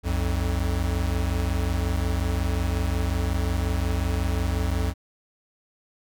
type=tone pair together; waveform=square; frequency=61.66 / 87.2 Hz; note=B1 / F2; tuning=-2 / -2 cents; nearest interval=tritone; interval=600 cents; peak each=-26 dBFS; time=0.03-4.94 s; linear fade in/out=50 ms; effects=none